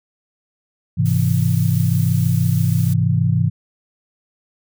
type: chord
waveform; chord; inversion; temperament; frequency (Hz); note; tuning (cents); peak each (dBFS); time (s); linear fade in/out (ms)
sine; Ab augmented; none; equal with one note detuned; 103.83 / 130.06 / 164.81; Ab2 / C3 / E3; 0 / -10 / 0; -18; 0.97-3.5; 20
type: noise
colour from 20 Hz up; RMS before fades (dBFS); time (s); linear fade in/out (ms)
blue; -34; 1.05-2.94; 10
effects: none